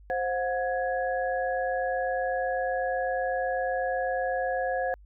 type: tone cluster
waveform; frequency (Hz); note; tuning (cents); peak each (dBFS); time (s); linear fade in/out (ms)
sine; 525 / 723 / 1671; C5 / F#5 / G#6; +6 / -40 / +10; -29 / -29 / -34; 0.1-4.94; 0
effects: added 50 Hz sine -49 dBFS peak until 5.05 s